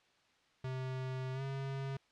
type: tone with pitch glide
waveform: square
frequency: 130 to 135.99 Hz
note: C3 to C#3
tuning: -11 to -33 cents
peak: -38 dBFS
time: 0.64-1.97 s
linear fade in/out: 5 ms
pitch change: +78 cents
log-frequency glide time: 1.33-1.42 s
effects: white hiss -70 dBFS RMS until 2.11 s + low-pass 4000 Hz 12 dB/octave